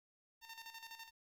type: tone with tremolo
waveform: 10% pulse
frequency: 908 Hz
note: A#5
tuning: 46 cents flat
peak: -40 dBFS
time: 0.41-1.11 s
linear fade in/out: 50 ms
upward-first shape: square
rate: 12 Hz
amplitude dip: 65%
effects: 12-bit